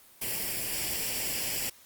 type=noise with comb filter; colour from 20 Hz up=white; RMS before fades=-32 dBFS; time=0.21-1.7 s; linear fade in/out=10 ms; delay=0.39 ms; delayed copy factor=+0.65; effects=white hiss -56 dBFS RMS until 1.85 s + Opus 32 kbps